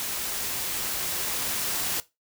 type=noise with level ramp; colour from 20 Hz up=white; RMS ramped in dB=-31 to -28 dBFS; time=0-2 s; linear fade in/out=0 ms; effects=noise-tail reverb RT60 0.2 s tail -17 dB re dry